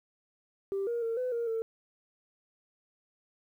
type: tone with pitch steps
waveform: sine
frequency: 392.5 / 471.8 / 456.8 / 504 / 468.5 / 449.9 Hz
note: G4 / A#4 / A#4 / B4 / A#4 / A4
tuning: +2 / +21 / -35 / +35 / +9 / +39 cents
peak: -28 dBFS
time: 0.72-1.62 s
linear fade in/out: 0 ms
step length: 150 ms
effects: tanh soft clip ceiling -26 dBFS + 11-bit